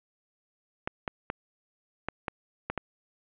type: clicks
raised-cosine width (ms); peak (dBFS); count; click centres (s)
0.5; -15; 7; 0.875 / 1.078 / 1.301 / 2.086 / 2.282 / 2.7 / 2.777
effects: resampled to 8000 Hz + 8-bit